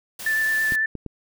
white noise, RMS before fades -35 dBFS, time 0.19-0.76 s, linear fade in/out 5 ms
sine tone with vibrato, 1760 Hz, A6, in tune, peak -19 dBFS, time 0.26-0.86 s, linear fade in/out 5 ms, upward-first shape triangle, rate 9.1 Hz, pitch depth 18 cents each way
clicks, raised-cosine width 3 ms, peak -19 dBFS, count 3, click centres 0.722 / 0.953 / 1.063 s
effects none

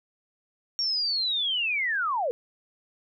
sine linear sweep, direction down, 5588 to 450 Hz, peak -24 dBFS, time 0.79-2.31 s, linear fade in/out 0 ms, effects none

